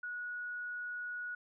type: tone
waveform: sine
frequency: 1460 Hz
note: F#6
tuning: 24 cents flat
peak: -38 dBFS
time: 0.03-1.35 s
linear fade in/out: 5 ms
effects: none